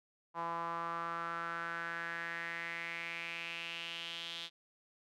sawtooth tone with band-pass filter sweep, 168.2 Hz, E3, 35 cents sharp, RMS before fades -41 dBFS, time 0.34-4.5 s, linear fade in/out 50 ms, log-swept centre 980 to 3500 Hz, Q 4.6, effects none

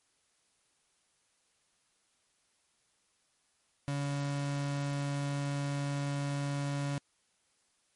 35% pulse tone, 141.8 Hz, C#3, 40 cents sharp, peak -30 dBFS, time 3.88-6.98 s, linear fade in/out 0 ms, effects white hiss -73 dBFS RMS until 7.95 s + MP3 48 kbps

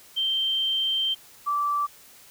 sine tone pair in turn, 3136 / 1163.9 Hz, G7 / D6, 0 / -16 cents, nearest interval octave + perfect fourth, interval 1716 cents, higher first, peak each -22 dBFS, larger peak neither, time 0.16-1.15 / 1.46-1.87 s, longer first, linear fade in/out 20 ms, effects white hiss -51 dBFS RMS until 2.3 s

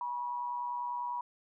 sine tone with amplitude modulation, 970 Hz, B5, 31 cents flat, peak -31 dBFS, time 0.01-1.21 s, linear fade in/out 2 ms, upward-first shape sine, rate 130 Hz, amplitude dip 50%, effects none

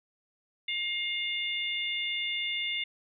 harmonic tone, 709 Hz, F5, 26 cents sharp, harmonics 3 / 4 / 5, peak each -33 / -34 / -35 dBFS, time 0.68-2.84 s, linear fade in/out 5 ms, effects none

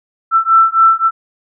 sine beating tone pair, 1332 / 1335.7 Hz, E6 / E6, +18 / +22 cents, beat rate 3.7 Hz, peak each -10 dBFS, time 0.31-1.11 s, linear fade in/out 50 ms, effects none

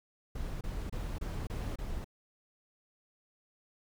brown noise bursts, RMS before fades -37 dBFS, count 6, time 0.35-2.045 s, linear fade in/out 5 ms, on 260 ms, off 27 ms, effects none

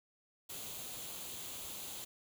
white noise with comb filter, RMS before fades -45 dBFS, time 0.49-2.05 s, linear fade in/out 10 ms, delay 0.28 ms, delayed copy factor +0.5, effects none

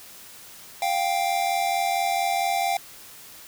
square tone pair together, 700.6 / 785 Hz, F5 / G5, +5 / +2 cents, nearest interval major second, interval 197 cents, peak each -26 / -25 dBFS, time 0.82-2.77 s, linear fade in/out 2 ms, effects white hiss -45 dBFS RMS until 3.47 s

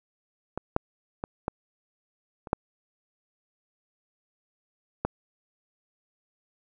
clicks, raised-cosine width 1 ms, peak -17 / -8 / -17 / -13 / -26 / -8 / -11 dBFS, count 7, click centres 0.576 / 0.764 / 1.239 / 1.481 / 2.472 / 2.531 / 5.05 s, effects none

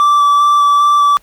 triangle tone with vibrato, 1162 Hz, D6, 19 cents flat, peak -5 dBFS, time 0-1.17 s, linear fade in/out 0 ms, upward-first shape square, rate 2.5 Hz, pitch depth 9 cents each way, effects pink hiss -50 dBFS RMS until 1.22 s + Opus 48 kbps

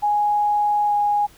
sine tone with pitch glide, 830.6 to 824.9 Hz, G#5 to G#5, 0 to -12 cents, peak -16 dBFS, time 0.02-1.27 s, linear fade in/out 20 ms, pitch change -12 cents, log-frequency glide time 0.87-0.93 s, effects pink hiss -50 dBFS RMS until 1.37 s

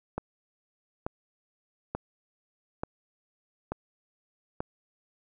click train, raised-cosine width 1 ms, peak -17 dBFS, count 6, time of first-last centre 0.18-4.605 s, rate 1.13 Hz, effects none

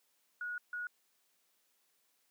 sine tone bursts at uneven times, 1453 Hz, F#6, 32 cents flat, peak -37 dBFS, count 2, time 0.41-0.58 / 0.73-0.87 s, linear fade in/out 2 ms, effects white hiss -75 dBFS RMS until 2.3 s + high-pass 200 Hz 12 dB/octave

